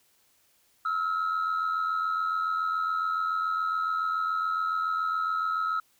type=tone pair together; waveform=sine; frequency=1296.9 / 1384 Hz; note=E6 / F6; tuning=-29 / -16 cents; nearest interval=minor second; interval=113 cents; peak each=-25 / -30 dBFS; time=0.85-5.8 s; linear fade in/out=5 ms; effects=tanh soft clip ceiling -22 dBFS + white hiss -66 dBFS RMS until 5.99 s